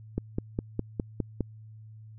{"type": "click train", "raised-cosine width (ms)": 3, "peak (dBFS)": -15, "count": 7, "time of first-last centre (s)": [0.18, 1.407], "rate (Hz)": 4.89, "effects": ["added 109 Hz sine -45 dBFS peak until 2.18 s"]}